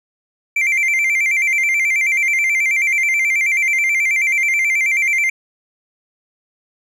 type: tone with vibrato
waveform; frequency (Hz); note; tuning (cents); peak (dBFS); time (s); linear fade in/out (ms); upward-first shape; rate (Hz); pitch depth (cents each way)
triangle; 2214; C#7; -3; -12; 0.56-5.3; 5; square; 9.3; 93
effects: none